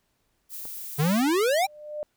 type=noise; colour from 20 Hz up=violet; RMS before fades=-37 dBFS; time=0.49-1.24 s; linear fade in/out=50 ms
type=click; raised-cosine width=1 ms; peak=-30 dBFS; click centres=0.654 s
type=exponential sweep; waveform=square; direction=up; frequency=138.59 to 817 Hz; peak=-21 dBFS; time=0.98-1.67 s; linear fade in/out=20 ms
type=tone with exponential growth; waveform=sine; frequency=600 Hz; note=D5; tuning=37 cents sharp; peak=-27 dBFS; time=1.38-2.03 s; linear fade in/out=0 ms; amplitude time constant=140 ms
effects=pink hiss -72 dBFS RMS until 2.16 s